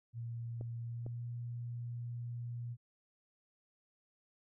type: tone with pitch glide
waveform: sine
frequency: 117 to 119.46 Hz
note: A#2 to A#2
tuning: +7 to +43 cents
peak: -39 dBFS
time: 0.13-2.77 s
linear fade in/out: 50 ms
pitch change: +36 cents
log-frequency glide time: 0.81-1.25 s
type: clicks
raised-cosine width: 2 ms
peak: -34 dBFS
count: 2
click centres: 0.611 / 1.064 s
effects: none